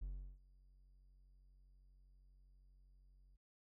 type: tone with ADSR envelope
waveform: triangle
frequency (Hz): 46.25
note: F#1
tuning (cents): 0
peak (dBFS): -39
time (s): 0.01-3.37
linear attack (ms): 13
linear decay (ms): 360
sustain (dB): -23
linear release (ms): 17
effects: none